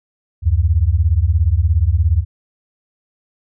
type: beating tone pair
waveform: sine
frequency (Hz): 73.42 / 90.42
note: D2 / F#2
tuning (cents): 0 / -39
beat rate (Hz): 17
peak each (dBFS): -14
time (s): 0.42-2.25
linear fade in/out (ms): 50
effects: none